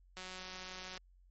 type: click train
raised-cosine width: 0.2 ms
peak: -29 dBFS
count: 150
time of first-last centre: 0.17-0.975 s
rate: 185 Hz
effects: added 45 Hz sine -61 dBFS peak until 1.3 s + MP3 32 kbps